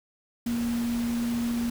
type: tone in noise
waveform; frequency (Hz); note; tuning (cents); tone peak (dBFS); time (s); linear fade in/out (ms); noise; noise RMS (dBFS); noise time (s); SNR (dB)
sine; 235.9; A#3; +21; -25; 0.46-1.7; 5; pink; -39; 0.46-1.7; +11
effects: none